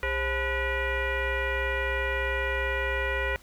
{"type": "tone with frequency modulation", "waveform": "sine", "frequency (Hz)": 999, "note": "B5", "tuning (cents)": 20, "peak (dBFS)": -25, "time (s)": [0.03, 3.36], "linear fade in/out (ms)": 0, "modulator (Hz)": 468, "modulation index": 2.9, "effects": ["added 60 Hz sine -56 dBFS peak until 3.42 s", "pink hiss -55 dBFS RMS until 3.42 s"]}